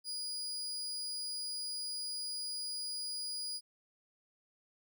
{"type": "tone", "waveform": "35% pulse", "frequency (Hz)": 4900, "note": "D#8", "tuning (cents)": -27, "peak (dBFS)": -36, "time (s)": [0.04, 3.61], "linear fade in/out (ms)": 50, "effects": []}